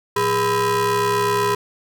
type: ring-modulated tone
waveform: 40% pulse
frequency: 295.6 Hz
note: D4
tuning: 11 cents sharp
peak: -13 dBFS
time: 0.16-1.55 s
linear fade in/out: 5 ms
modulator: 705 Hz
effects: none